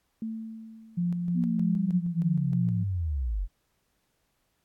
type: tone with exponential decay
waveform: sine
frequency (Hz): 222.6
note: A3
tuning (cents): +20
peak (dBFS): -29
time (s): 0.22-1.65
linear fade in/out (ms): 2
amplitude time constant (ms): 310
type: tone with tremolo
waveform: sine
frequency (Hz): 174.61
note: F3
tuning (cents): 0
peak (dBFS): -24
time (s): 0.97-2.84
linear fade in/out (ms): 10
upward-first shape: square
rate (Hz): 3.2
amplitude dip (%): 35
type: linear sweep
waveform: sine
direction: down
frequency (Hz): 245.7 to 40.14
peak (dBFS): -26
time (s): 1.34-3.48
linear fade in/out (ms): 50
effects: pink hiss -74 dBFS RMS until 4.64 s + AAC 64 kbps